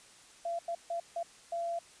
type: tone bursts at uneven times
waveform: sine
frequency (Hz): 681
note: F5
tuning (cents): -44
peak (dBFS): -32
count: 5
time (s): 0.45-0.59 / 0.68-0.75 / 0.9-1 / 1.16-1.23 / 1.52-1.79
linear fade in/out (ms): 5
effects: white hiss -57 dBFS RMS until 2 s + resampled to 22050 Hz